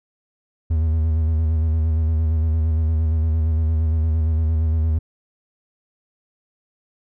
triangle tone with vibrato, 79.6 Hz, D#2, 40 cents sharp, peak -14 dBFS, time 0.7-4.99 s, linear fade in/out 10 ms, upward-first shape square, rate 8.7 Hz, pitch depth 37 cents each way, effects none

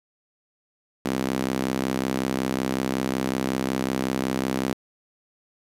sawtooth tone with high-pass filter, 65.41 Hz, C2, in tune, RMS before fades -26 dBFS, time 1.05-4.73 s, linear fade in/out 0 ms, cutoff 240 Hz, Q 1.8, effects resampled to 32000 Hz + 8-bit

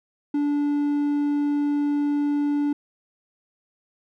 triangle tone, 290.3 Hz, D4, 20 cents flat, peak -18 dBFS, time 0.34-2.73 s, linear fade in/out 5 ms, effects none

